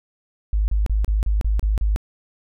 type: tone bursts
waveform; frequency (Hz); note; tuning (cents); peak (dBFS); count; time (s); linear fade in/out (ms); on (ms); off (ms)
sine; 51.91; G#1; 0; -16; 8; 0.53-1.961; 0; 150; 33
effects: none